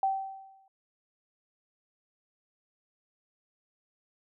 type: tone with exponential decay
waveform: sine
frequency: 774 Hz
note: G5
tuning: 22 cents flat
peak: -22 dBFS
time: 0.03-0.68 s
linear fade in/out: 2 ms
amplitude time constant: 140 ms
effects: none